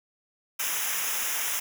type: noise with comb filter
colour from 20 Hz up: white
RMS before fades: -29 dBFS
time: 0.59-1.6 s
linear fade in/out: 10 ms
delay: 0.23 ms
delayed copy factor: -0.85
effects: none